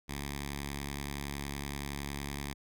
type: tone with notch filter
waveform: 5% pulse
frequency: 70.7 Hz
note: C#2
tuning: 35 cents sharp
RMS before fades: -39 dBFS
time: 0.08-2.54 s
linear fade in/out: 20 ms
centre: 550 Hz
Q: 0.54
effects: none